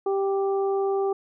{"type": "harmonic tone", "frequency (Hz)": 392, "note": "G4", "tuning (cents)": 0, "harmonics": [1, 2, 3], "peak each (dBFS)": [-22, -30, -37], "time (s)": [0.06, 1.13], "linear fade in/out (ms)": 5, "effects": []}